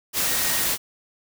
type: tone in noise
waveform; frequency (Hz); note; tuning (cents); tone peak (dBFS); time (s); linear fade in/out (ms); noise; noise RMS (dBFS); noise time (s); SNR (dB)
sine; 1871; A#6; +6; -34; 0.23-0.67; 50; white; -23; 0.13-0.78; -14
effects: none